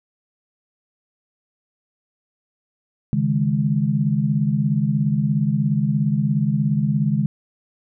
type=chord; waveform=sine; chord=C# suspended second; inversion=none; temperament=equal; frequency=138.59 / 155.56 / 207.7 Hz; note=C#3 / D#3 / G#3; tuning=0 / 0 / 0 cents; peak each=-21 dBFS; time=3.13-7.26 s; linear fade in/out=0 ms; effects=none